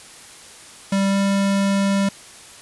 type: tone with pitch glide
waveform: square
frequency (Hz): 196 to 197.36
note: G3 to G3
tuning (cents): 0 to +12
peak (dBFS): -17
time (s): 0.92-2.09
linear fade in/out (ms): 5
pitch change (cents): +12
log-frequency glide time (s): 1.09-1.16
effects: white hiss -42 dBFS RMS until 2.61 s + resampled to 24000 Hz